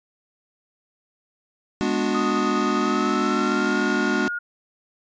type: chord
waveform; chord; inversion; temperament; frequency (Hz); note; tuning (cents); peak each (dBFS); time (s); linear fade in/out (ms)
square; G# half-diminished seventh; none; equal with one note detuned; 207.7 / 246.9 / 293.7 / 364.5; G#3 / B3 / D4 / F#4; 0 / 0 / 0 / -26; -27; 1.81-4.28; 0
type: tone with pitch glide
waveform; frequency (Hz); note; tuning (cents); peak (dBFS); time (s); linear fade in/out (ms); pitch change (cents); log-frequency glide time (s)
sine; 1244.5 to 1429.6; D#6 to F6; 0 to +40; -25; 2.14-4.39; 10; +240; 2.77-3.8
effects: resampled to 16000 Hz